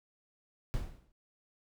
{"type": "noise with exponential decay", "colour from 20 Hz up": "brown", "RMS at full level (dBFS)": -31, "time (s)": [0.74, 1.12], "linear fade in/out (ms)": 0, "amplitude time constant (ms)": 81, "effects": []}